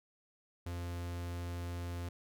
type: tone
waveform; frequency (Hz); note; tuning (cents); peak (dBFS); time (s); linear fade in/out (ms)
45% pulse; 87; F2; -6; -38; 0.66-2.09; 5
effects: none